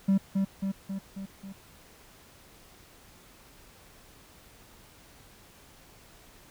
triangle tone with echo, 194.5 Hz, G3, 13 cents flat, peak -17 dBFS, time 0.08-0.18 s, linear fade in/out 10 ms, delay 270 ms, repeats 5, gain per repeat -4 dB, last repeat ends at 1.53 s, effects tanh soft clip ceiling -14 dBFS + pink hiss -55 dBFS RMS until 6.5 s

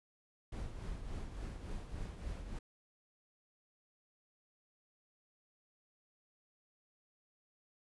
brown noise with tremolo, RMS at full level -41 dBFS, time 0.52-2.59 s, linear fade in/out 5 ms, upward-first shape triangle, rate 3.5 Hz, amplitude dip 55%, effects resampled to 24000 Hz

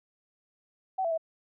sine tone with pitch steps, 759 / 666 / 648 Hz, F#5 / E5 / E5, +44 / +18 / -30 cents, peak -26 dBFS, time 0.98-1.178 s, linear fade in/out 10 ms, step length 66 ms, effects none

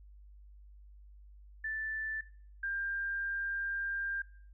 sine tone pair in turn, 1760 / 1595 Hz, A6 / G6, 0 / +30 cents, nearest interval major second, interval 170 cents, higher first, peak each -34 / -33 dBFS, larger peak second, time 1.64-2.21 / 2.63-4.22 s, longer second, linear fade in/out 5 ms, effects noise-tail reverb RT60 0.5 s tail -18 dB re dry + added 50 Hz sine -52 dBFS peak until 4.53 s

